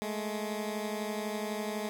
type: beating tone pair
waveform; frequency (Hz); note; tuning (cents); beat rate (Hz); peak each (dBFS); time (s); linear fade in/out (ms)
15% pulse; 210 / 222; G#3 / A3; +19 / +16; 12; -28 / -33; 0.02-1.89; 0
effects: none